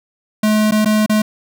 square tone with dropouts, 214.1 Hz, A3, 47 cents flat, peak -12 dBFS, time 0.43-1.22 s, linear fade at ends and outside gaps 5 ms, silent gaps 0.711-0.72 / 0.848-0.857 / 1.062-1.095 s, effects none

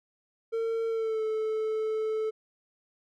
triangle tone with pitch glide, 453.9 to 436.7 Hz, A#4 to A4, -46 to -13 cents, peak -25 dBFS, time 0.52-2.31 s, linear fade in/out 20 ms, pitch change -67 cents, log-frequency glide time 0.88-1.23 s, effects none

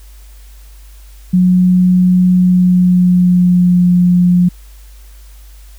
sine tone with pitch glide, 181.8 to 177.85 Hz, F#3 to F3, -30 to +32 cents, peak -6 dBFS, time 1.33-4.49 s, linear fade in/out 10 ms, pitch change -38 cents, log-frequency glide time 2.32-3.86 s, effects added 50 Hz sine -34 dBFS peak until 5.78 s + white hiss -47 dBFS RMS until 5.78 s

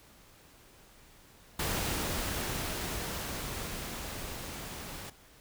pink noise with level ramp, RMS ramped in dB -32 to -43 dBFS, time 1.59-5.1 s, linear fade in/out 5 ms, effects pink hiss -58 dBFS RMS until 5.4 s

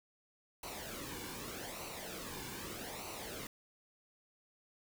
pink noise with flanger, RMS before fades -45 dBFS, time 0.63-3.47 s, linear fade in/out 2 ms, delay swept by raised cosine 0.58 to 1.58 ms, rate 0.82 Hz, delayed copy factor -0.65, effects none

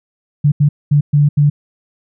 sine tone bursts at uneven times, 145.9 Hz, D3, 11 cents flat, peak -7 dBFS, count 5, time 0.44-0.52 / 0.6-0.69 / 0.91-1.01 / 1.13-1.29 / 1.37-1.5 s, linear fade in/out 10 ms, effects none

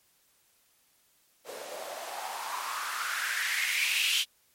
blue noise with band-pass filter sweep, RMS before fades -32 dBFS, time 1.44-4.25 s, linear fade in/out 50 ms, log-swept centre 460 to 3100 Hz, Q 4.6, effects white hiss -67 dBFS RMS until 4.54 s + MP3 64 kbps

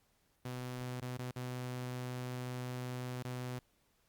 sawtooth tone with dropouts, 125.4 Hz, B2, 27 cents sharp, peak -35 dBFS, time 0.45-3.59 s, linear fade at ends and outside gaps 5 ms, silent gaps 1.004-1.019 / 1.173-1.188 / 1.312-1.36 / 3.228-3.248 s, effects pink hiss -74 dBFS RMS until 4.08 s + Opus 48 kbps

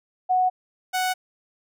sine / sawtooth tone pair in turn, 738 / 740.9 Hz, F#5 / F#5, -5 / +2 cents, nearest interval unison, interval 7 cents, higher second, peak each -17 / -18 dBFS, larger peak first, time 0.29-0.5 / 0.93-1.14 s, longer neither, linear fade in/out 20 ms, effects none

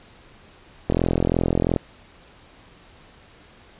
click train, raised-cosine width 2 ms, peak -6 dBFS, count 38, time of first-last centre 0.9-1.762 s, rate 42.9 Hz, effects pink hiss -50 dBFS RMS until 3.79 s + resampled to 8000 Hz

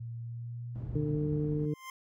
sine tone with pitch glide, 116.54 to 120.72 Hz, A#2 to B2, 0 to -39 cents, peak -37 dBFS, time 0-1.16 s, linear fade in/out 10 ms, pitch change +61 cents, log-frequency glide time 0.2-0.85 s
white low-pass noise, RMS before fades -42 dBFS, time 0.75-1.66 s, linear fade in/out 5 ms, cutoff 160 Hz, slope 12 dB/octave
harmonic tone, 150 Hz, D3, 37 cents sharp, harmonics 1 / 2 / 3, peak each -31 / -34 / -36 dBFS, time 0.95-1.74 s, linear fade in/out 5 ms
25% pulse tone with exponential growth, 1046.5 Hz, C6, in tune, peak -35 dBFS, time 1.59-1.9 s, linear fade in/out 2 ms, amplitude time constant 67 ms
effects none

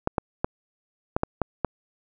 clicks, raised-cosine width 1 ms, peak -8 dBFS, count 7, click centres 0.074 / 0.182 / 0.445 / 1.165 / 1.234 / 1.417 / 1.647 s, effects none

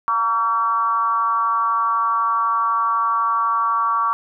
sine tone with frequency modulation, 1140 Hz, C#6, 48 cents sharp, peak -16 dBFS, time 0.08-4.13 s, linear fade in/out 0 ms, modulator 216 Hz, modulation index 0.74, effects none

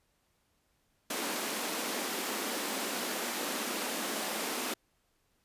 pink high-pass noise, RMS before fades -35 dBFS, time 1.1-4.74 s, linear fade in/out 5 ms, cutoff 210 Hz, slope 48 dB/octave, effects pink hiss -74 dBFS RMS until 5.44 s + resampled to 32000 Hz

